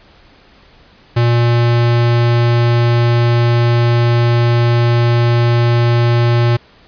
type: tone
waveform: square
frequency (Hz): 118.8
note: A#2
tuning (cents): +33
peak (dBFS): -10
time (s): 1.16-6.57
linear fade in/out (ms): 10
effects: pink hiss -46 dBFS RMS until 6.87 s + resampled to 11025 Hz